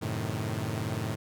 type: chord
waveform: sawtooth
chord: F# diminished seventh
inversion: none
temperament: equal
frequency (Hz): 92.5 / 110 / 130.81 / 155.56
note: F#2 / A2 / C3 / Eb3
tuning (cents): 0 / 0 / 0 / 0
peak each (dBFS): -34 / -29 / -34 / -33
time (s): 0.01-1.16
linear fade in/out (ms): 20
effects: none